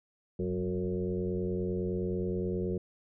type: tone with frequency modulation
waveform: sine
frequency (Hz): 274.7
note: C#4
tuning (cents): -16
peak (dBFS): -29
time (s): 0.39-2.78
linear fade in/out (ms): 5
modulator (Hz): 89.6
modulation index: 2.2
effects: none